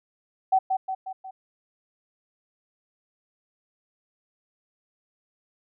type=tone with echo; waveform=sine; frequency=760 Hz; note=F#5; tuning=46 cents sharp; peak=-16 dBFS; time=0.52-0.59 s; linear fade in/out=10 ms; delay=180 ms; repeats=4; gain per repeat=-5 dB; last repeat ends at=1.31 s; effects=none